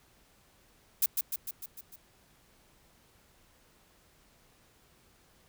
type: noise with echo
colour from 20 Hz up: violet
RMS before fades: -25 dBFS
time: 1.02-1.06 s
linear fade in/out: 5 ms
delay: 150 ms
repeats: 6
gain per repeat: -4 dB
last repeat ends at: 1.96 s
effects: pink hiss -64 dBFS RMS until 5.48 s